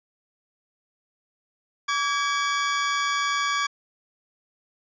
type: tone pair together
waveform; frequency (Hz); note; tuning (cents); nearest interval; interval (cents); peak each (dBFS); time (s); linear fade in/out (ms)
sawtooth; 1144 / 1644.6; D6 / G#6; -46 / -17; tritone; 629; -20 / -24; 1.88-3.67; 10
effects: resampled to 16000 Hz